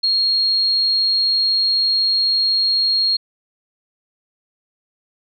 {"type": "tone", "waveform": "sine", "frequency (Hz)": 4266, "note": "C8", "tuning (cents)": 33, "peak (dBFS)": -14, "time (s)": [0.03, 3.17], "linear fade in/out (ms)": 10, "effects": []}